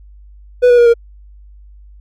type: tone with pitch steps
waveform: triangle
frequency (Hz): 493.9 / 484.9 / 476 / 467.3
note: B4 / B4 / A#4 / A#4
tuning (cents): 0 / -32 / +36 / +4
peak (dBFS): -3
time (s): 0.62-0.94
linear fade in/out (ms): 20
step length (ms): 80
effects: added 50 Hz sine -37 dBFS peak until 2 s